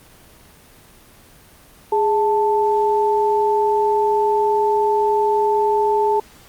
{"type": "tone pair together", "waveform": "sine", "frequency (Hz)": [415.3, 880], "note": ["G#4", "A5"], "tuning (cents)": [0, 0], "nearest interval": "octave + minor second", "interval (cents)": 1300, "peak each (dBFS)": -17, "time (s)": [1.92, 6.2], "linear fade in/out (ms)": 5, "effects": ["pink hiss -47 dBFS RMS until 6.48 s", "Opus 24 kbps"]}